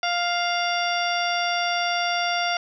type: harmonic tone with a mistuned harmonic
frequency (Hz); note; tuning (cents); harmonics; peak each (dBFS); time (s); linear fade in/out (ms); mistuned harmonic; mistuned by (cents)
700; F5; +4; 1 / 2 / 3 / 4 / 5 / 7 / 8; -25 / -28 / -30 / -31 / -32 / -33 / -34; 0.03-2.57; 2; 7; -80
effects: none